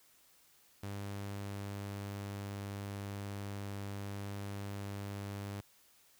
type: tone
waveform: sawtooth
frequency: 100.3 Hz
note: G2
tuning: 40 cents sharp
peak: -36 dBFS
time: 0.83-5.61 s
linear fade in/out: 5 ms
effects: white hiss -66 dBFS RMS until 6.19 s